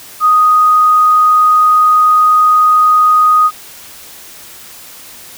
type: tone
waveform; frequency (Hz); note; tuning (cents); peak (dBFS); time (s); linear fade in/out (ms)
sine; 1244.5; D#6; 0; -5; 0.2-3.51; 50
effects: white hiss -34 dBFS RMS until 5.37 s